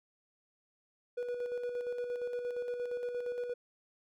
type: tone with tremolo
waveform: triangle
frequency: 487.4 Hz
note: B4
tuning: 23 cents flat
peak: -31 dBFS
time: 1.17-3.54 s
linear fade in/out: 10 ms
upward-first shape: square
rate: 8.6 Hz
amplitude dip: 40%
effects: none